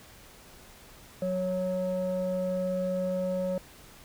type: tone pair together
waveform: sine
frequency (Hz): 184.21 / 552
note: F#3 / C#5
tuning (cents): -7 / -7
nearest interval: octave + perfect fifth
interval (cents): 1900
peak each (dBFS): -30 / -27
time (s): 1.22-3.58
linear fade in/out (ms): 2
effects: tanh soft clip ceiling -23 dBFS + pink hiss -52 dBFS RMS until 4.04 s